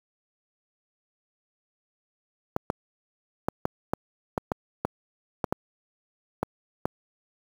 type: clicks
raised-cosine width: 1 ms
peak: -10 dBFS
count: 12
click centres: 2.564 / 2.701 / 3.485 / 3.654 / 3.935 / 4.378 / 4.518 / 4.85 / 5.442 / 5.525 / 6.43 / 6.855 s
effects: high-pass 80 Hz 12 dB/octave + 7-bit